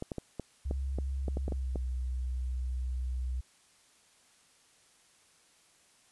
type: clicks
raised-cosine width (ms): 2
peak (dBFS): -22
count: 11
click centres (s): 0.024 / 0.118 / 0.183 / 0.397 / 0.711 / 0.986 / 1.282 / 1.371 / 1.481 / 1.522 / 1.758
type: tone with pitch glide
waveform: sine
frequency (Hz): 67.2 to 63.06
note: C2 to B1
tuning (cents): +47 to +37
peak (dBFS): -31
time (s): 0.65-3.41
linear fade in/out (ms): 10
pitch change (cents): -110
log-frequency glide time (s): 1.49-1.76
effects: white hiss -64 dBFS RMS until 6.11 s + resampled to 24000 Hz